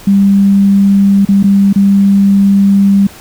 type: tone with dropouts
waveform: sine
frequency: 198.1 Hz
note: G3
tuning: 18 cents sharp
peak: -4 dBFS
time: 0.07-3.07 s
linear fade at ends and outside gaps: 5 ms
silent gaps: 1.251-1.287 / 1.429-1.44 / 1.729-1.758 s
effects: pink hiss -34 dBFS RMS until 3.2 s